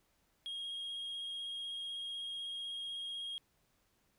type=tone with vibrato; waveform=sine; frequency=3262 Hz; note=G#7; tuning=32 cents flat; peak=-37 dBFS; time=0.46-3.38 s; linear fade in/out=0 ms; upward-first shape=sine; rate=16 Hz; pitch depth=14 cents each way; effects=tanh soft clip ceiling -38 dBFS + pink hiss -75 dBFS RMS until 4.18 s